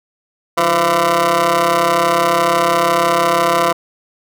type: ring-modulated tone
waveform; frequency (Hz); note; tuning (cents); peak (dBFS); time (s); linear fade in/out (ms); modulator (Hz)
20% pulse; 165.8; E3; +10; -4; 0.57-3.73; 10; 846
effects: none